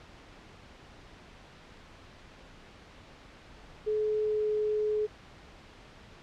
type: tone with pitch glide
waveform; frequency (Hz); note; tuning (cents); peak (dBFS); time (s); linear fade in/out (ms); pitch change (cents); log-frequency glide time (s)
sine; 427.6 to 425.1; A4 to G#4; -49 to +40; -26; 3.86-5.07; 20; -11; 4.24-4.53
effects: pink hiss -52 dBFS RMS until 6.22 s + low-pass 4000 Hz 12 dB/octave